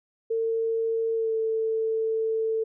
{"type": "tone with pitch glide", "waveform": "sine", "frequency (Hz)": [452.3, 444.8], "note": ["A4", "A4"], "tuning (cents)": [48, 19], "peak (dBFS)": -23, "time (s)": [0.3, 2.64], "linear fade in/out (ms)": 10, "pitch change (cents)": -29, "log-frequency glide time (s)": [1.13, 1.34], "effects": []}